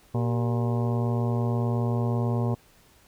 harmonic tone with a mistuned harmonic, 118.3 Hz, A#2, 26 cents sharp, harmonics 1 / 2 / 3 / 4 / 5 / 6 / 7 / 8 / 9, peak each -24 / -30 / -34 / -36 / -38 / -40 / -41 / -42 / -43 dBFS, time 0.14-2.55 s, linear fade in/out 10 ms, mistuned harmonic 3, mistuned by +140 cents, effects pink hiss -58 dBFS RMS until 3.07 s

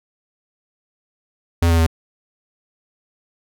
square tone with pitch steps, 84.7 / 83.15 / 81.63 Hz, E2 / E2 / E2, +48 / +16 / -16 cents, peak -13 dBFS, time 1.62-1.866 s, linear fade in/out 5 ms, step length 82 ms, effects none

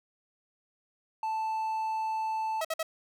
triangle tone, 880 Hz, A5, in tune, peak -27 dBFS, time 1.23-2.61 s, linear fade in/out 2 ms
sawtooth tone bursts, 644 Hz, E5, 41 cents flat, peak -25 dBFS, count 3, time 2.61-2.83 s, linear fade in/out 5 ms, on 38 ms, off 53 ms
effects none

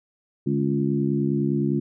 harmonic tone with a mistuned harmonic, 69.9 Hz, C#2, 15 cents sharp, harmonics 2 / 3 / 4 / 5, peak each -25 / -25 / -26 / -27 dBFS, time 0.46-1.8 s, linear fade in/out 10 ms, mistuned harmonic 2, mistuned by +59 cents, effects none

